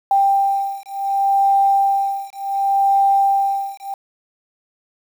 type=beating tone pair; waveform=sine; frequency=789 / 789.68 Hz; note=G5 / G5; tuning=+11 / +13 cents; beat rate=0.68 Hz; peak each=-17 dBFS; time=0.11-3.94 s; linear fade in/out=2 ms; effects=7-bit